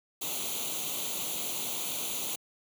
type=noise with comb filter; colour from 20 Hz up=white; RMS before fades=-34 dBFS; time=0.21-2.36 s; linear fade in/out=10 ms; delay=0.29 ms; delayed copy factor=+0.8; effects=high-pass 150 Hz 12 dB/octave